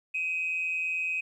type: tone with amplitude modulation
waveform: sine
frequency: 2523 Hz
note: D#7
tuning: 23 cents sharp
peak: -24 dBFS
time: 0.14-1.21 s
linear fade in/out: 10 ms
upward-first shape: sine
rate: 169 Hz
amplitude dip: 60%
effects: tanh soft clip ceiling -21 dBFS + 11-bit